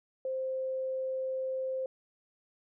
sine tone, 523.3 Hz, C5, in tune, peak -31 dBFS, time 0.25-1.86 s, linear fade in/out 2 ms, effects none

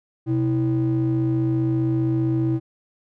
triangle ring-modulated tone, 226 Hz, A3, 47 cents sharp, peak -12 dBFS, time 0.26-2.6 s, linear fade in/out 50 ms, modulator 99.2 Hz, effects tanh soft clip ceiling -13 dBFS

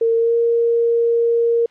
sine tone with pitch glide, 457.6 to 466.4 Hz, A#4 to A#4, -32 to +1 cents, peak -13 dBFS, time 0.01-1.66 s, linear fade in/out 5 ms, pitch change +33 cents, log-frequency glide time 0.15-0.35 s, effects white hiss -55 dBFS RMS until 1.7 s + low-pass 3000 Hz 12 dB/octave

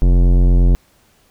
sine tone with tanh clipping, 44.39 Hz, F1, 29 cents sharp, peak -10 dBFS, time 0.02-0.75 s, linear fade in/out 0 ms, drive 17 dB, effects pink hiss -55 dBFS RMS until 1.3 s

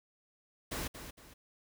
pink noise with echo, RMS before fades -38 dBFS, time 0.71-0.88 s, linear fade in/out 10 ms, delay 230 ms, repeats 2, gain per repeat -9 dB, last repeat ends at 1.34 s, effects none

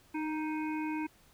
harmonic tone with a mistuned harmonic, 311.7 Hz, D#4, 3 cents sharp, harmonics 1 / 3 / 5 / 7 / 8, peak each -33 / -40 / -48 / -47 / -46 dBFS, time 0.14-1.07 s, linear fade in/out 10 ms, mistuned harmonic 1, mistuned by -16 cents, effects pink hiss -63 dBFS RMS until 1.33 s

